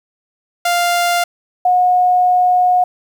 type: tone pair in turn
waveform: sawtooth / sine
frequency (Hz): 698 / 725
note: F5 / F#5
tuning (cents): -1 / -35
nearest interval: minor second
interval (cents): 66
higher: second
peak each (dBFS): -9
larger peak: neither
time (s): 0.65-1.24 / 1.65-2.84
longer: second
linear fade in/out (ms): 5
effects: 8-bit